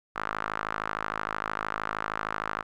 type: tone with band-pass filter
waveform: sawtooth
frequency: 53.1 Hz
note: G#1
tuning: 39 cents sharp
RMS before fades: -33 dBFS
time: 0.15-2.63 s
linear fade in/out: 20 ms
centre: 1300 Hz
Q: 3.1
effects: none